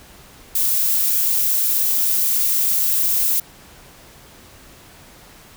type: noise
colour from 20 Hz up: violet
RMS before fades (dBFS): -18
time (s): 0.55-3.4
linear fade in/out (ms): 5
effects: pink hiss -45 dBFS RMS until 5.56 s